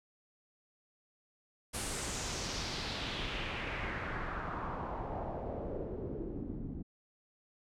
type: noise with low-pass filter sweep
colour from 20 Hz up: pink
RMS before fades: -39 dBFS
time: 1.73-6.83 s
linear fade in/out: 20 ms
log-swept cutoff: 10000 to 230 Hz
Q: 2.5
effects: none